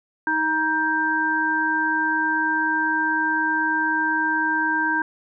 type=harmonic tone; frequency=314.8 Hz; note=D#4; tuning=20 cents sharp; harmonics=1 / 3 / 5; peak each=-27 / -24 / -21 dBFS; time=0.27-5.02 s; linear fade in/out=2 ms; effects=none